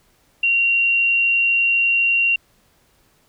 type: tone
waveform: sine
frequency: 2756 Hz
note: F7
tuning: 24 cents flat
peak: -14 dBFS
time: 0.43-2.36 s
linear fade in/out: 5 ms
effects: pink hiss -59 dBFS RMS until 3.28 s